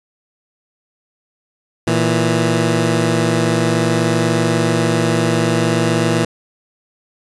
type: tone pair together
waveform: 15% pulse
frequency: 116.37 / 164.3 Hz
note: A#2 / E3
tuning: -3 / -5 cents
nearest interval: tritone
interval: 598 cents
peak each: -10 dBFS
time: 1.87-6.25 s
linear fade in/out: 5 ms
effects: resampled to 24000 Hz